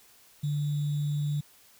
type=tone with sample-and-hold; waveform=sine; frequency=146.83 Hz; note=D3; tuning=in tune; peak=-26 dBFS; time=0.43-1.41 s; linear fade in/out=10 ms; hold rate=3675 Hz; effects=white hiss -58 dBFS RMS until 1.79 s